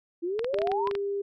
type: exponential sweep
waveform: sine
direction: up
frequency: 330 to 1046.5 Hz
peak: -27 dBFS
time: 0.22-0.9 s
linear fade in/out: 20 ms
type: clicks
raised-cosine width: 0.3 ms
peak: -18 dBFS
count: 10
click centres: 0.393 / 0.445 / 0.543 / 0.587 / 0.618 / 0.673 / 0.717 / 0.873 / 0.912 / 0.952 s
type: tone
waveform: sine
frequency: 400.6 Hz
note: G4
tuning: 38 cents sharp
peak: -27 dBFS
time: 0.53-1.22 s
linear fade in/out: 10 ms
effects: none